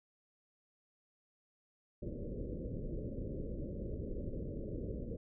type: low-pass noise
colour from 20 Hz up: pink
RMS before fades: -41 dBFS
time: 2.02-5.17 s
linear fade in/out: 5 ms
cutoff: 570 Hz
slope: 96 dB/octave
effects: none